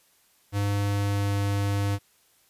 square tone with pitch glide, 101.2 to 100.56 Hz, G#2 to G2, -44 to +45 cents, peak -24 dBFS, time 0.52-1.99 s, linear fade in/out 50 ms, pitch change -11 cents, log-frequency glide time 0.82-1.36 s, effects white hiss -63 dBFS RMS until 2.49 s + resampled to 32000 Hz

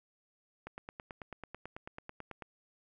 click train, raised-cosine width 0.5 ms, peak -28 dBFS, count 17, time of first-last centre 0.67-2.422 s, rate 9.13 Hz, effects none

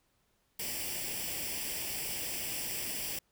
white noise with comb filter, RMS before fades -37 dBFS, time 0.59-3.19 s, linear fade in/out 5 ms, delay 0.38 ms, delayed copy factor +0.7, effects pink hiss -74 dBFS RMS until 3.31 s

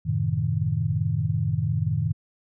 sine chord, F# diminished seventh, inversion none, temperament equal, 92.5 / 110 / 130.81 / 155.56 Hz, F#2 / A2 / C3 / Eb3, 0 / 0 / 0 / 0 cents, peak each -29 / -26 / -29 / -26 dBFS, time 0.05-2.13 s, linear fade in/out 20 ms, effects none

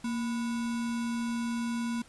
sine tone with sample-and-hold, 233.1 Hz, A#3, in tune, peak -29 dBFS, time 0.04-2.02 s, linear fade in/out 5 ms, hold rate 1225 Hz, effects pink hiss -56 dBFS RMS until 2.08 s + resampled to 24000 Hz

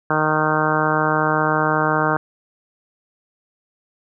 harmonic tone, 154.6 Hz, D#3, 11 cents flat, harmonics 1 / 2 / 3 / 4 / 5 / 6 / 7 / 8 / 9 / 10, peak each -25 / -25 / -25 / -25 / -25 / -25 / -25 / -25 / -25 / -25 dBFS, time 0.1-2.17 s, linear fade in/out 2 ms, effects none

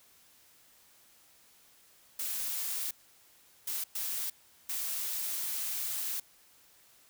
blue noise bursts at uneven times, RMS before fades -35 dBFS, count 4, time 2.19-2.91 / 3.67-3.84 / 3.95-4.3 / 4.69-6.2 s, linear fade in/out 5 ms, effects white hiss -62 dBFS RMS until 7.09 s

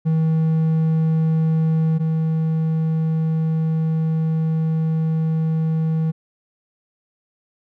triangle tone pair in turn, 160 / 160 Hz, D#3 / D#3, +49 / +49 cents, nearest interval unison, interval 0 cents, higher neither, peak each -13 / -15 dBFS, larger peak first, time 0.05-1.99 / 1.99-6.12 s, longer second, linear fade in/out 20 ms, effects none

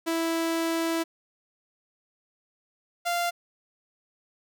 sawtooth tone pair in turn, 329.6 / 694.4 Hz, E4 / F5, 0 / -10 cents, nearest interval octave + minor second, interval 1290 cents, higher second, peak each -21 dBFS, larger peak neither, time 0.06-1.04 / 3.05-3.31 s, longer first, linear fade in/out 20 ms, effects none

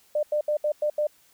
sine tone bursts at uneven times, 599 Hz, D5, 34 cents sharp, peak -21 dBFS, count 6, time 0.15-0.23 / 0.32-0.41 / 0.48-0.57 / 0.64-0.72 / 0.82-0.9 / 0.98-1.07 s, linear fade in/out 5 ms, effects white hiss -60 dBFS RMS until 1.33 s

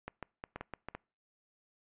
clicks, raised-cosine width 0.5 ms, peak -25 dBFS, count 8, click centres 0.08 / 0.227 / 0.439 / 0.56 / 0.61 / 0.737 / 0.886 / 0.95 s, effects noise-tail reverb RT60 0.4 s tail -26 dB re dry + resampled to 8000 Hz

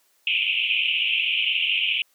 white band-pass noise, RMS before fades -23 dBFS, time 0.27-2.02 s, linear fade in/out 2 ms, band 2400 to 3100 Hz, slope 96 dB/octave, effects white hiss -64 dBFS RMS until 2.14 s + high-pass 300 Hz 12 dB/octave

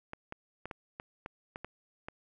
clicks, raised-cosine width 0.5 ms, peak -25 dBFS, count 9, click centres 0.134 / 0.324 / 0.656 / 0.712 / 0.999 / 1.261 / 1.559 / 1.646 / 2.085 s, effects none

